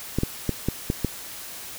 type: clicks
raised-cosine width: 3 ms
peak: -9 dBFS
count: 6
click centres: 0.186 / 0.234 / 0.493 / 0.686 / 0.901 / 1.047 s
effects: white hiss -38 dBFS RMS until 1.78 s